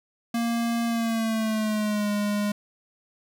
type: tone with pitch glide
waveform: square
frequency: 233.1 to 206.5 Hz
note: A#3 to G#3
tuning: 0 to -10 cents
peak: -24 dBFS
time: 0.34-2.52 s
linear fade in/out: 5 ms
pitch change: -210 cents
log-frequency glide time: 0.86-2.1 s
effects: none